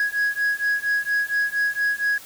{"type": "beating tone pair", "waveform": "sine", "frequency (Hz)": [1661.2, 1665.5], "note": ["G#6", "G#6"], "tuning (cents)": [0, 4], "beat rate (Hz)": 4.3, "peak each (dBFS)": -21, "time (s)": [0, 2.18], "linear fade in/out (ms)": 2, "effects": ["tanh soft clip ceiling -17 dBFS", "white hiss -43 dBFS RMS until 2.25 s"]}